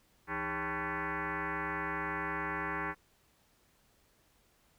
sine tone with frequency modulation, 309.7 Hz, D#4, 8 cents flat, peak -33 dBFS, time 0.27-2.95 s, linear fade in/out 50 ms, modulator 239 Hz, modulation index 7.5, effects pink hiss -69 dBFS RMS until 4.78 s

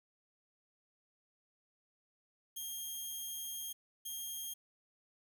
5% pulse tone bursts at uneven times, 3226 Hz, G7, 49 cents sharp, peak -32 dBFS, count 2, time 2.56-3.73 / 4.05-4.54 s, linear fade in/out 10 ms, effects 11-bit

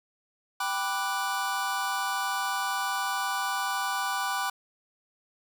square chord, G major seventh, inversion none, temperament equal, 784 / 987.8 / 1174.7 / 1480 Hz, G5 / B5 / D6 / F#6, 0 / 0 / 0 / 0 cents, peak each -34 dBFS, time 0.6-4.5 s, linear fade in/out 5 ms, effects none

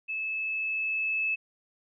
sine tone with level ramp, 2607 Hz, E7, 20 cents flat, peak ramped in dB -30 to -25 dBFS, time 0.08-1.36 s, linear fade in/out 20 ms, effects none

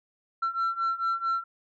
sine beating tone pair, 1349 / 1353.5 Hz, E6 / E6, +40 / +45 cents, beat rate 4.5 Hz, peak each -28 / -26 dBFS, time 0.42-1.44 s, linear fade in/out 10 ms, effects tanh soft clip ceiling -22 dBFS

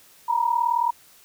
sine tone pair together, 930.1 / 969 Hz, A#5 / B5, -4 / -33 cents, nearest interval minor second, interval 71 cents, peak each -22 dBFS, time 0.28-0.91 s, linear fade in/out 10 ms, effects white hiss -53 dBFS RMS until 1.24 s

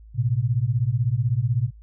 sine beating tone pair, 112.1 / 128.1 Hz, A2 / C3, +33 / -36 cents, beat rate 16 Hz, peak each -22 / -22 dBFS, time 0.14-1.71 s, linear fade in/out 50 ms, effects added 54 Hz sine -43 dBFS peak until 1.82 s

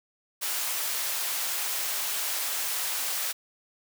white high-pass noise, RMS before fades -30 dBFS, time 0.41-3.33 s, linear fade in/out 20 ms, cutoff 630 Hz, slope 12 dB/octave, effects none

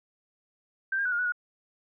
sine tone with pitch steps, 1564 / 1610 / 1485 / 1417 / 1477 / 1445 Hz, G6 / G6 / F#6 / F6 / F#6 / F#6, -4 / +46 / +6 / +25 / -3 / -41 cents, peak -25 dBFS, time 0.92-1.322 s, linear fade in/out 5 ms, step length 67 ms, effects none

